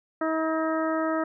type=harmonic tone with a mistuned harmonic; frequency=319.5 Hz; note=D#4; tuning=46 cents sharp; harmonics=1 / 2 / 3 / 4 / 5 / 6; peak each=-27 / -28 / -36 / -31 / -38 / -39 dBFS; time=0.21-1.24 s; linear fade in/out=5 ms; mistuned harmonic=6; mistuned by=-43 cents; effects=none